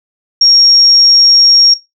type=tone; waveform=sine; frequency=5570 Hz; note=F8; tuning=5 cents flat; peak=-3 dBFS; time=0.41-1.74 s; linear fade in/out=5 ms; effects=noise-tail reverb RT60 0.2 s tail -18 dB re dry